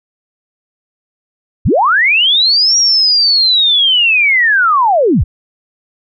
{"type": "linear two-way sweep", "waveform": "sine", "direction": "up then down", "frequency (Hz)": [33, 5700, 33], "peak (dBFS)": -7, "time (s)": [1.65, 5.24], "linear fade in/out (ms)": 10, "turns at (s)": 2.77, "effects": []}